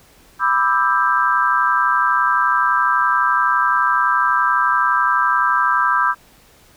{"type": "chord", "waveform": "sine", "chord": "E minor seventh", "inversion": "second", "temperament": "just", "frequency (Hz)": [988.9, 1186.7, 1318.5, 1582.2], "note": ["B5", "D6", "E6", "G6"], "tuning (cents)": [2, 18, 0, 16], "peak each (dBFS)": -19, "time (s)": [0.39, 6.15], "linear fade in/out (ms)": 50, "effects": ["pink hiss -50 dBFS RMS until 6.76 s"]}